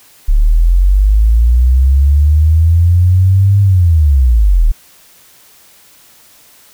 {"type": "linear two-way sweep", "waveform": "sine", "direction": "up then down", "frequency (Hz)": [34.88, 101, 34.88], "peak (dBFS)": -5, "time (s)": [0.28, 4.72], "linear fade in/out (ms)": 10, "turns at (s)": 3.61, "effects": ["white hiss -44 dBFS RMS until 6.73 s"]}